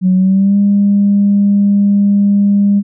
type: tone with pitch glide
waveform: sine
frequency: 185 to 201.7 Hz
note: F#3 to G3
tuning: 0 to +50 cents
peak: -6 dBFS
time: 0.01-2.83 s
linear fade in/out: 50 ms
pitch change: +150 cents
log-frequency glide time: 0.15-0.57 s
effects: tanh soft clip ceiling -2 dBFS